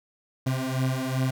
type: beating tone pair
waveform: 30% pulse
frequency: 129.4 / 132 Hz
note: C3 / C3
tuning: -19 / +16 cents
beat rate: 2.6 Hz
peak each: -25 dBFS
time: 0.46-1.31 s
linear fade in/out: 10 ms
effects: none